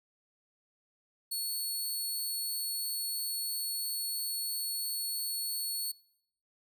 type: tone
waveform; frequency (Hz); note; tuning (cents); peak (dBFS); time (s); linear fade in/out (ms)
15% pulse; 4403; C#8; -13; -26; 1.31-5.92; 10
effects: noise-tail reverb RT60 0.7 s tail -23 dB re dry